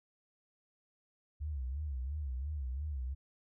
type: tone with vibrato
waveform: sine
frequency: 69.3 Hz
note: C#2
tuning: in tune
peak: -35 dBFS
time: 1.4-3.15 s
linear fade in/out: 20 ms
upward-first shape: sine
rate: 2.9 Hz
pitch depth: 180 cents each way
effects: none